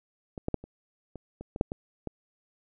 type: clicks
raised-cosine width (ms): 2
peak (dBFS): -24 / -15 / -13 / -30 / -27 / -27 / -23 / -9 / -20 / -20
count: 10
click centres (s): 0.378 / 0.484 / 0.543 / 0.64 / 1.157 / 1.41 / 1.561 / 1.611 / 1.719 / 2.073
effects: none